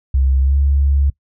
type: tone with pitch glide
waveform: sine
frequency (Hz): 66.6 to 69.83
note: C2 to C#2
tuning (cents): +31 to +13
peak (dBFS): -11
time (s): 0.14-1.1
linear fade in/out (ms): 5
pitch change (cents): +82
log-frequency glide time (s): 0.41-0.56
effects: noise-tail reverb RT60 0.1 s tail -21 dB re dry